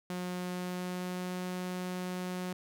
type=tone with pitch glide; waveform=sawtooth; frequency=180 to 181.88 Hz; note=F#3 to F#3; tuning=-47 to -29 cents; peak=-31 dBFS; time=0.1-2.53 s; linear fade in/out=2 ms; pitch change=+18 cents; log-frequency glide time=0.38-1.46 s; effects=none